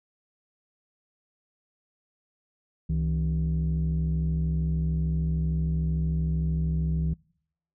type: tone pair together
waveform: sine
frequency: 67.71 / 160.9 Hz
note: C#2 / E3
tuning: -40 / -42 cents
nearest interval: octave + minor third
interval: 1498 cents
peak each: -25 / -24 dBFS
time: 2.89-7.14 s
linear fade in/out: 10 ms
effects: noise-tail reverb RT60 0.7 s tail -26 dB re dry + tanh soft clip ceiling -20 dBFS